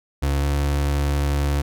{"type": "tone with pitch glide", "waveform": "35% pulse", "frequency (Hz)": [70.1, 71.33], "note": ["C#2", "D2"], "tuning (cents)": [20, -50], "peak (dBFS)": -17, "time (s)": [0.22, 1.62], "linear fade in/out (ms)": 10, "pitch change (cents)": 30, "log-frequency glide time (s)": [0.4, 0.45], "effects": []}